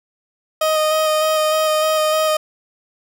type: tone with vibrato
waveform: 30% pulse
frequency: 622.3 Hz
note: D#5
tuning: in tune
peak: -12 dBFS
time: 0.61-2.37 s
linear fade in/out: 5 ms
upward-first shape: square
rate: 3.3 Hz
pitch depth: 12 cents each way
effects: none